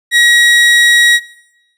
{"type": "tone", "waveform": "30% pulse", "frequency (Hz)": 1905, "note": "A#6", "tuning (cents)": 37, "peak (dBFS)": -3, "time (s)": [0.11, 1.2], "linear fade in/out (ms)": 50, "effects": ["noise-tail reverb RT60 0.9 s tail -20 dB re dry", "low-pass 11000 Hz 12 dB/octave"]}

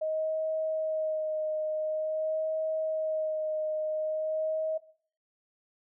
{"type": "tone with vibrato", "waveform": "sine", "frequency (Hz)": 626, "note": "D#5", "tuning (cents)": 10, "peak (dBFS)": -28, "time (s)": [0.01, 4.78], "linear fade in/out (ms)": 10, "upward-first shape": "sine", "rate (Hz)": 0.47, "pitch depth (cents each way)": 18, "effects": ["noise-tail reverb RT60 0.5 s tail -17 dB re dry"]}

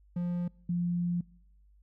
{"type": "tone pair in turn", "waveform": ["triangle", "sine"], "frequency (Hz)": [175.4, 174.39], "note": ["F3", "F3"], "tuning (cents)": [8, -2], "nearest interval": "unison", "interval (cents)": 10, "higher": "first", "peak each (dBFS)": -27, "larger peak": "neither", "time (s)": [[0.16, 0.48], [0.69, 1.21]], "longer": "second", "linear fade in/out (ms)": 5, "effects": ["noise-tail reverb RT60 0.8 s tail -26 dB re dry", "added 50 Hz sine -58 dBFS peak until 1.82 s"]}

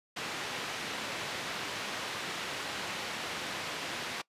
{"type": "band-pass noise", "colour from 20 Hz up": "white", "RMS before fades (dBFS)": -38, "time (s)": [0.16, 4.22], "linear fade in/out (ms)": 10, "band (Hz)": [120, 3300], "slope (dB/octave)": 12, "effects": ["noise-tail reverb RT60 0.1 s tail -22 dB re dry", "resampled to 32000 Hz"]}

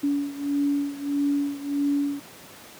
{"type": "beating tone pair", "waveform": "sine", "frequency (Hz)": [284.2, 285.8], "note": ["C#4", "D4"], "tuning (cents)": [43, -47], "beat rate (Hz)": 1.6, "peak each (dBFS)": [-24, -27], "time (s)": [0.03, 2.2], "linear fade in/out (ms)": 10, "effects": ["pink hiss -45 dBFS RMS until 2.79 s", "high-pass 150 Hz 12 dB/octave"]}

